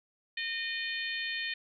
harmonic tone with a mistuned harmonic, 613 Hz, D#5, 26 cents flat, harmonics 3 / 4 / 5 / 6 / 7, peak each -36 / -38 / -40 / -42 / -43 dBFS, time 0.37-1.54 s, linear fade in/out 5 ms, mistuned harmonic 6, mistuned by -41 cents, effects none

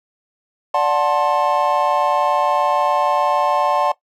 triangle chord, D dominant seventh, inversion none, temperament just, 587.3 / 734.2 / 881 / 1057.2 Hz, D5 / F#5 / A5 / C6, 0 / -14 / +2 / +18 cents, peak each -18 dBFS, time 0.74-3.92 s, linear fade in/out 5 ms, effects noise-tail reverb RT60 0.1 s tail -17 dB re dry

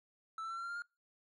triangle tone with pitch steps, 1318.5 / 1333.8 / 1349.3 / 1365 / 1380.9 / 1396.9 / 1413.1 Hz, E6 / E6 / E6 / F6 / F6 / F6 / F6, 0 / +20 / +40 / -40 / -20 / 0 / +20 cents, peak -37 dBFS, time 0.38-0.821 s, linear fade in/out 2 ms, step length 63 ms, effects noise-tail reverb RT60 0.3 s tail -26 dB re dry + MP3 48 kbps

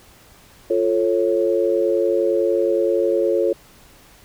sine chord, F augmented, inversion none, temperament equal with one note detuned, 349.2 / 440 / 548.6 Hz, F4 / A4 / C#5, 0 / 0 / -18 cents, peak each -20 dBFS, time 0.7-3.53 s, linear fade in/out 5 ms, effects pink hiss -49 dBFS RMS until 4.24 s

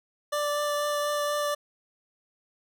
25% pulse tone with vibrato, 587.3 Hz, D5, in tune, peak -22 dBFS, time 0.32-1.55 s, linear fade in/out 10 ms, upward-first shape triangle, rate 4.1 Hz, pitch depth 11 cents each way, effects none

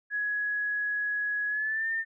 sine tone with pitch glide, 1676 to 1806.7 Hz, G#6 to A6, +15 to +45 cents, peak -27 dBFS, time 0.1-2.05 s, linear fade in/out 50 ms, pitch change +130 cents, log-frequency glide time 1.48-1.89 s, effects none

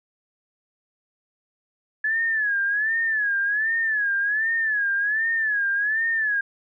sine tone with vibrato, 1709 Hz, G#6, 49 cents sharp, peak -20 dBFS, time 2.04-6.41 s, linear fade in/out 5 ms, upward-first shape sine, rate 1.3 Hz, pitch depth 120 cents each way, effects none

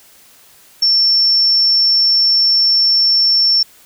sine tone, 5420 Hz, E8, 47 cents sharp, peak -9 dBFS, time 0.82-3.63 s, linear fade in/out 5 ms, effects white hiss -46 dBFS RMS until 3.85 s

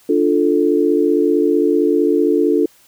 sine chord, D minor, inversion none, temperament equal, 293.7 / 349.2 / 440 Hz, D4 / F4 / A4, 0 / 0 / 0 cents, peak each -16 dBFS, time 0.09-2.66 s, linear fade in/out 5 ms, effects white hiss -51 dBFS RMS until 2.87 s

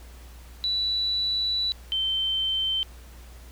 sine tone pair in turn, 3951 / 3100 Hz, B7 / G7, 0 / -20 cents, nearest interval major third, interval 420 cents, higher first, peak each -23 dBFS, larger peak neither, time 0.64-1.72 / 1.92-2.83 s, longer first, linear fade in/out 0 ms, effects added 60 Hz sine -43 dBFS peak until 3.51 s + pink hiss -52 dBFS RMS until 3.51 s

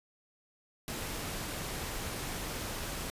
pink noise, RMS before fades -38 dBFS, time 0.88-3.1 s, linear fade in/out 0 ms, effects resampled to 32000 Hz

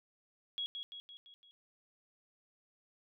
sine tone with echo, 3322 Hz, G#7, in tune, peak -35 dBFS, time 0.58-0.66 s, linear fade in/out 0 ms, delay 170 ms, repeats 5, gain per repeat -5 dB, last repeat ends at 1.51 s, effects none

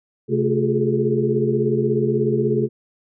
sine tone cluster, 132.7 / 219.1 / 356.5 / 410.8 / 427.3 Hz, C3 / A3 / F4 / G#4 / G#4, +25 / -7 / +36 / -19 / +49 cents, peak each -23 dBFS, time 0.28-2.69 s, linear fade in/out 50 ms, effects none

